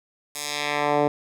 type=tone with band-pass filter sweep; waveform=10% pulse; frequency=146.83 Hz; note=D3; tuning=in tune; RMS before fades=-24 dBFS; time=0.35-1.08 s; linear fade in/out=2 ms; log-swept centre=9900 to 450 Hz; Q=0.89; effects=none